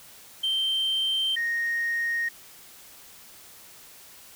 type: tone pair in turn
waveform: sine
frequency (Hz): 3131 / 1861.7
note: G7 / A#6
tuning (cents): -3 / -3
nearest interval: major sixth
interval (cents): 900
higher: first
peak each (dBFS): -21 / -23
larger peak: first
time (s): 0.43-1.36 / 1.36-2.29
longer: neither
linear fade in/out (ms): 10
effects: tanh soft clip ceiling -21 dBFS + white hiss -49 dBFS RMS until 4.35 s